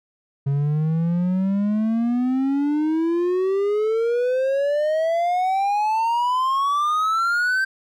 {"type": "exponential sweep", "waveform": "triangle", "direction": "up", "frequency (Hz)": [137.3, 1568], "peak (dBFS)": -16, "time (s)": [0.46, 7.65], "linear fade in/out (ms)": 10, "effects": []}